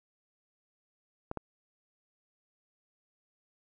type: clicks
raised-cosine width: 1 ms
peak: -21 dBFS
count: 2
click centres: 1.314 / 1.373 s
effects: none